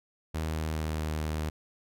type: tone with pitch glide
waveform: sawtooth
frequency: 79.1 to 77.43 Hz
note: D#2 to D#2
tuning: +29 to -8 cents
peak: -26 dBFS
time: 0.34-1.5 s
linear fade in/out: 10 ms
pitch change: -37 cents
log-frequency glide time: 0.47-1.14 s
effects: none